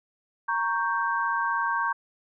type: chord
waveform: sine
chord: G diminished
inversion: first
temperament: equal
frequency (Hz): 932.3 / 1108.7 / 1568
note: Bb5 / Db6 / G6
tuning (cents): 0 / 0 / 0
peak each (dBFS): -28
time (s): 0.48-1.93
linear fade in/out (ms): 10
effects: none